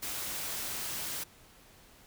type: noise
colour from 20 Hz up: white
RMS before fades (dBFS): -37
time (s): 0.02-1.24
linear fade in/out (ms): 10
effects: pink hiss -58 dBFS RMS until 2.06 s